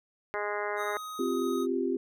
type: harmonic tone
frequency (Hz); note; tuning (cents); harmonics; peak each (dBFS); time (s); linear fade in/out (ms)
207; G#3; -5; 2 / 3 / 4 / 5 / 6 / 7 / 8 / 9 / 10; -35 / -37 / -38 / -39 / -40 / -40 / -41 / -42 / -42; 0.34-0.97; 0
type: tone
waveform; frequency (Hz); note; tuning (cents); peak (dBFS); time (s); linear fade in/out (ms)
square; 1255; D#6; +15; -38; 0.76-1.67; 50
type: chord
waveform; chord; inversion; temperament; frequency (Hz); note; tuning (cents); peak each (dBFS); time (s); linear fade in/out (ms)
sine; C suspended fourth; none; just; 261.6 / 348.8 / 392.4; C4 / F4 / G4; 0 / -2 / +2; -31; 1.19-1.97; 5
effects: none